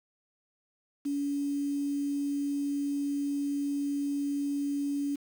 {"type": "tone with quantisation", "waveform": "sine", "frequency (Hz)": 283.9, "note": "C#4", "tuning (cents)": 41, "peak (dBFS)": -28, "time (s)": [1.05, 5.16], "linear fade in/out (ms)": 10, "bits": 8, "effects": []}